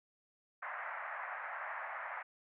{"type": "band-pass noise", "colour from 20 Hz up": "white", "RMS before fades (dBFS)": -43, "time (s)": [0.62, 2.23], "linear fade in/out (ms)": 10, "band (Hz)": [630, 2000], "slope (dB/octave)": 48, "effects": []}